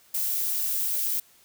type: noise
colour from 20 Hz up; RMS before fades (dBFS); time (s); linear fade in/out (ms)
violet; -27; 0.14-1.2; 5
effects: white hiss -58 dBFS RMS until 1.44 s